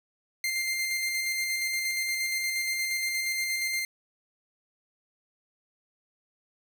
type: tone with tremolo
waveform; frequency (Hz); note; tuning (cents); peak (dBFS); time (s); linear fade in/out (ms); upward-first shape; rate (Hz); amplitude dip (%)
sawtooth; 2098; C7; +4; -23; 0.44-3.85; 2; square; 8.5; 25
effects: none